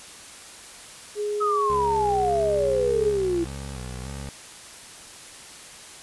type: tone with pitch glide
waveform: sine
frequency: 416 to 411 Hz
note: G#4 to G#4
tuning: +3 to -18 cents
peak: -24 dBFS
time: 1.15-3.13 s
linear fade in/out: 50 ms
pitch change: -21 cents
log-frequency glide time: 1.76-1.99 s
type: exponential sweep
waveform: sine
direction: down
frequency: 1292 to 329.6 Hz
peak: -21 dBFS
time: 1.4-3.45 s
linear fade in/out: 20 ms
type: tone with vibrato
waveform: 20% pulse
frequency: 65.41 Hz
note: C2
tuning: in tune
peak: -28 dBFS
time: 1.7-4.29 s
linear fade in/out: 0 ms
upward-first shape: square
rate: 1.7 Hz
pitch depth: 79 cents each way
effects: white hiss -43 dBFS RMS until 6.02 s + resampled to 24000 Hz